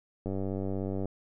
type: click train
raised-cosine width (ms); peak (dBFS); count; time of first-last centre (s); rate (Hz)
2; -21; 78; 0.26-1.056; 96.7
effects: none